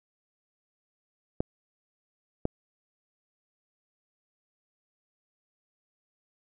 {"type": "clicks", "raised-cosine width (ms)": 2, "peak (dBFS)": -13, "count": 2, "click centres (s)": [1.405, 2.454], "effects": []}